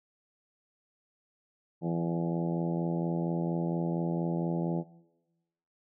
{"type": "harmonic tone with a mistuned harmonic", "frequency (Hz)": 84.3, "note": "E2", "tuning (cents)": 39, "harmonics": [2, 3, 4, 5, 6, 7, 8, 9, 10], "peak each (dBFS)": [-30, -39, -35, -42, -42, -42, -46, -45, -46], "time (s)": [1.81, 4.84], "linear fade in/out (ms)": 50, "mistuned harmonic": 9, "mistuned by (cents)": -17, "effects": ["noise-tail reverb RT60 1.0 s tail -19 dB re dry"]}